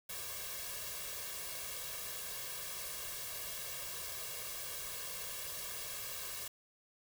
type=noise with comb filter; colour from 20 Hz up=white; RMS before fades=-43 dBFS; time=0.09-6.48 s; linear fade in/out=5 ms; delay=1.8 ms; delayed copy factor=+0.95; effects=none